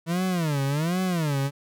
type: tone with vibrato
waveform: 40% pulse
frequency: 160 Hz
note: D#3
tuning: 49 cents sharp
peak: -22 dBFS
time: 0.06-1.51 s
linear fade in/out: 50 ms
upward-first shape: sine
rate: 1.3 Hz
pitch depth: 270 cents each way
effects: none